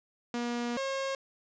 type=tone pair in turn; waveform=sawtooth; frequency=239.3 / 540.3 Hz; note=A#3 / C#5; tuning=+46 / -44 cents; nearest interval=octave + major second; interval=1410 cents; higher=second; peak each=-27 dBFS; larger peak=neither; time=0.34-0.77 / 0.77-1.15 s; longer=first; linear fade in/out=2 ms; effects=resampled to 16000 Hz + 10-bit